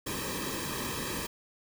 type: noise with comb filter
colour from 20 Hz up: pink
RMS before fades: -35 dBFS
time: 0.06-1.27 s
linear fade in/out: 10 ms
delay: 1.4 ms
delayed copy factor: -0.85
effects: none